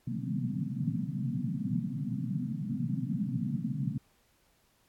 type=band-pass noise; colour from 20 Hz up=pink; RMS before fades=-33 dBFS; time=0.07-3.98 s; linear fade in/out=5 ms; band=120 to 260 Hz; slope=96 dB/octave; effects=pink hiss -69 dBFS RMS until 4.88 s + AAC 64 kbps